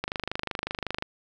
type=click train; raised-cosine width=0.3 ms; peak=-13 dBFS; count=26; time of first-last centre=0.04-1.024 s; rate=25.4 Hz; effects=none